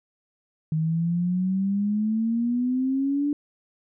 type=exponential sweep; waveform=sine; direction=up; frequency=155.56 to 293.7 Hz; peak=-21 dBFS; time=0.72-3.33 s; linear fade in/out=2 ms; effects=none